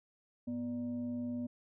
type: tone with frequency modulation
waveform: sine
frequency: 243.9 Hz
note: B3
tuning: 21 cents flat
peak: -35 dBFS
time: 0.47-1.47 s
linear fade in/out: 10 ms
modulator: 347 Hz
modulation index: 0.4
effects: none